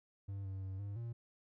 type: tone with pitch steps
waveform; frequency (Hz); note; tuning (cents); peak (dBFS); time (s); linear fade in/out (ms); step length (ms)
triangle; 98.7 / 96.1 / 95.4 / 100.8 / 117.1; G2 / G2 / G2 / G2 / A#2; +12 / -34 / -47 / +49 / +8; -38; 0.28-1.13; 10; 170
effects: none